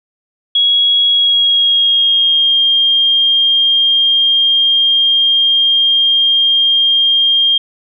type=tone with pitch glide; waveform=sine; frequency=3322 to 3213 Hz; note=G#7 to G7; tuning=0 to +42 cents; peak=-8 dBFS; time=0.55-7.58 s; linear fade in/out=5 ms; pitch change=-58 cents; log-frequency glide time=1.08-2.6 s; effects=none